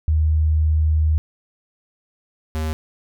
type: tone pair in turn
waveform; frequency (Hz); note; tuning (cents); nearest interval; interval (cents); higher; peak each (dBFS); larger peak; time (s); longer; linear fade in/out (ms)
sine / square; 77.8 / 78.43; D#2 / D#2; 0 / +14; unison; 14; second; -14 / -22; first; 0.08-1.18 / 2.55-2.73; first; 0
effects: none